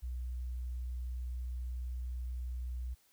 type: tone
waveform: sine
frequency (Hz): 61.74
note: B1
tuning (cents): 0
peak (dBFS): -36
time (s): 0.02-2.95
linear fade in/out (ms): 20
effects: white hiss -69 dBFS RMS until 3.12 s